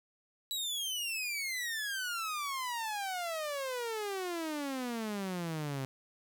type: exponential sweep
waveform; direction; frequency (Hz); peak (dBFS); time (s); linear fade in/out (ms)
sawtooth; down; 3951 to 130.81; -31; 0.51-5.85; 0
effects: none